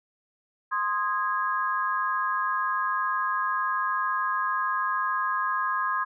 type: chord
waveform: sine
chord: Ab major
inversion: first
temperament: equal with one note detuned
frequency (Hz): 1046.5 / 1244.5 / 1647.8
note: C6 / Eb6 / Ab6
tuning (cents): 0 / 0 / -14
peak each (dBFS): -27 / -29 / -30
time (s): 0.71-6.05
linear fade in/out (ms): 20
effects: none